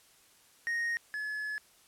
triangle tone pair in turn, 1864.7 / 1708.9 Hz, A#6 / G#6, 0 / +49 cents, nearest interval major second, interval 151 cents, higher first, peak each -28 / -32 dBFS, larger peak first, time 0.67-0.97 / 1.14-1.58 s, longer second, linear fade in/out 0 ms, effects white hiss -62 dBFS RMS until 1.87 s + low-pass 12000 Hz 12 dB/octave

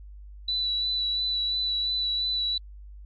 sine tone with vibrato, 3958 Hz, B7, 3 cents sharp, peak -24 dBFS, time 0.48-2.58 s, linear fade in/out 5 ms, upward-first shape sine, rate 2.9 Hz, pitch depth 18 cents each way, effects added 50 Hz sine -41 dBFS peak until 3.05 s + MP3 32 kbps

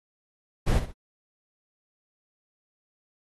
brown noise with echo, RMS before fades -21 dBFS, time 0.66-0.8 s, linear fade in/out 20 ms, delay 64 ms, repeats 2, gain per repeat -10 dB, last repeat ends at 0.928 s, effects AAC 32 kbps

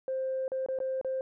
sine tone with dropouts, 525 Hz, C5, 6 cents sharp, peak -28 dBFS, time 0.08-1.21 s, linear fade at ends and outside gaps 1 ms, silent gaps 0.48-0.518 / 0.662-0.686 / 0.788-0.802 / 1.013-1.047 s, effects tanh soft clip ceiling -25 dBFS

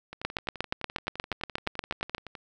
two click trains, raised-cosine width 0.3 ms, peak -24 / -11 dBFS, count 27 / 17, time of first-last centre 0.13-2.352 / 0.25-2.148 s, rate 11.7 / 8.43 Hz, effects none

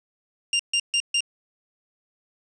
sawtooth tone bursts, 2794 Hz, F7, in tune, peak -16 dBFS, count 4, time 0.53-1.206 s, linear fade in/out 2 ms, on 64 ms, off 140 ms, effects resampled to 22050 Hz + 9-bit

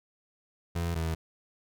30% pulse tone pair in turn, 84.9 / 81.3 Hz, F2 / E2, -48 / -23 cents, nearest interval minor second, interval 75 cents, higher first, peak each -26 dBFS, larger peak neither, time 0.75-0.95 / 0.95-1.15 s, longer neither, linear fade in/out 10 ms, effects none

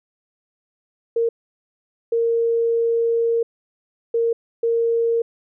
sine tone bursts at uneven times, 462.6 Hz, A#4, 13 cents flat, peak -16 dBFS, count 4, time 1.16-1.29 / 2.12-3.43 / 4.14-4.33 / 4.63-5.22 s, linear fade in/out 5 ms, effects none

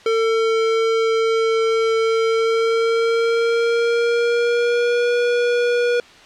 square tone with pitch glide, 449.8 to 482.1 Hz, A4 to B4, +38 to -42 cents, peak -16 dBFS, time 0.06-6 s, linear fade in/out 2 ms, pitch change +120 cents, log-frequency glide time 2.25-5.13 s, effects white hiss -44 dBFS RMS until 6.25 s + low-pass 4000 Hz 12 dB/octave

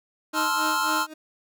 30% pulse tone with tremolo, 311.4 Hz, D#4, 2 cents sharp, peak -26 dBFS, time 0.33-1.14 s, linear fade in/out 10 ms, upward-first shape sine, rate 3.7 Hz, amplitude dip 90%
square chord, F major seventh, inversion first, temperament just, 873.1 / 1047.7 / 1309.6 / 1396.9 Hz, A5 / C6 / E6 / F6, -14 / +2 / -12 / 0 cents, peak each -30 / -28 / -31 / -27 dBFS, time 0.33-1.07 s, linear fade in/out 50 ms
effects none

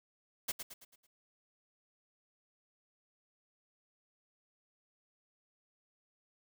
white noise with echo, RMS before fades -35 dBFS, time 0.48-0.52 s, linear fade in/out 10 ms, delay 110 ms, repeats 5, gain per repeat -7 dB, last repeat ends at 1.07 s, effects none

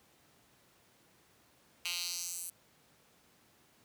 10% pulse tone with high-pass filter sweep, 174.61 Hz, F3, in tune, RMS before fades -39 dBFS, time 1.85-2.5 s, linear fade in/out 5 ms, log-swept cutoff 2900 to 10000 Hz, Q 2.1, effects pink hiss -66 dBFS RMS until 3.84 s + high-pass 100 Hz 12 dB/octave

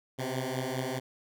10% pulse beating tone pair, 127.4 / 132.3 Hz, C3 / C3, -46 / +20 cents, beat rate 4.9 Hz, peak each -26 dBFS, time 0.18-1 s, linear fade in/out 20 ms, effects none

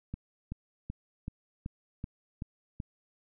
click train, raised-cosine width 5 ms, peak -24 dBFS, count 8, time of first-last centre 0.14-2.802 s, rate 2.63 Hz, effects none

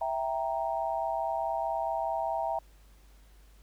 sine chord, E diminished, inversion none, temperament equal, 659.3 / 784 / 932.3 Hz, E5 / G5 / Bb5, 0 / 0 / 0 cents, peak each -32 / -33 / -34 dBFS, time 0.01-2.59 s, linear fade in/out 5 ms, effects added 50 Hz sine -54 dBFS peak until 3.62 s + pink hiss -64 dBFS RMS until 3.62 s

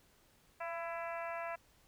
harmonic tone with a mistuned harmonic, 333.6 Hz, E4, 21 cents sharp, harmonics 2 / 3 / 4 / 5 / 6 / 7 / 8, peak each -41 / -45 / -47 / -49 / -51 / -52 / -53 dBFS, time 0.6-1.56 s, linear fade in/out 10 ms, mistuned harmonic 2, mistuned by +21 cents, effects pink hiss -68 dBFS RMS until 1.87 s

